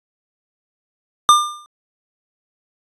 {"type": "tone with exponential decay", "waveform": "square", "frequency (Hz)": 1200, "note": "D6", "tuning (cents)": 37, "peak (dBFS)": -5, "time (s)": [1.29, 1.66], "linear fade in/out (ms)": 0, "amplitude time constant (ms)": 80, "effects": ["resampled to 24000 Hz"]}